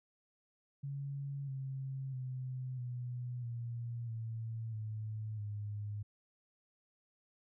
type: tone with pitch steps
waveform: sine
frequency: 139.7 / 133.93 / 128.4 / 123.1 / 118.02 / 113.14 / 108.47 / 103.99 Hz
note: C#3 / C3 / C3 / B2 / A#2 / A2 / A2 / G#2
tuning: +14 / +41 / -32 / -5 / +22 / +49 / -24 / +3 cents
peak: -38 dBFS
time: 0.83-6.03 s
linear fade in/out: 10 ms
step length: 650 ms
effects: none